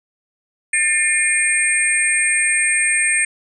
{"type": "tone cluster", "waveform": "sine", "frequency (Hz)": [1791, 2129, 2413, 8540], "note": ["A6", "C7", "D7", "C9"], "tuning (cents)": [30, 30, 46, 34], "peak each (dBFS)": [-20, -21, -21, -18], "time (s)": [0.73, 3.25], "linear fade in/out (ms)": 5, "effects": []}